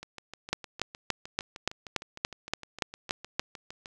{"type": "two click trains", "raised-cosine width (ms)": 0.2, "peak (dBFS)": [-9, -24], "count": [11, 26], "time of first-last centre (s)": [[0.53, 3.395], [0.03, 3.858]], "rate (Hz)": [3.49, 6.53], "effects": []}